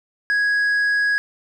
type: tone with tanh clipping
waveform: sine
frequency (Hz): 1661.2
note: G#6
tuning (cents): 0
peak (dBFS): -17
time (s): 0.3-1.18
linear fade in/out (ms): 0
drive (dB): 4
effects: none